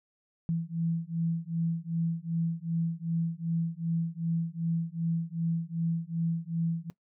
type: beating tone pair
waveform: sine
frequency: 164.81 / 167.41 Hz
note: E3 / E3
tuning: 0 / +27 cents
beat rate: 2.6 Hz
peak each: -31 / -31 dBFS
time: 0.49-6.9 s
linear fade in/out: 0 ms
effects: noise-tail reverb RT60 0.1 s tail -18 dB re dry